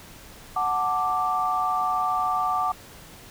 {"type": "chord", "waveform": "sine", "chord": "D major", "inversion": "first", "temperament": "equal", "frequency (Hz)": [740, 880, 1174.7], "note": ["F#5", "A5", "D6"], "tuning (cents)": [0, 0, 0], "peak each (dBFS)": [-26, -30, -24], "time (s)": [0.56, 2.72], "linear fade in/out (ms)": 5, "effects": ["pink hiss -46 dBFS RMS until 3.3 s"]}